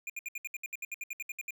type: tone bursts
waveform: square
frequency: 2415 Hz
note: D7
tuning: 48 cents sharp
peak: -36 dBFS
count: 16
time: 0.07-1.507 s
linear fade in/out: 2 ms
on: 27 ms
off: 67 ms
effects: none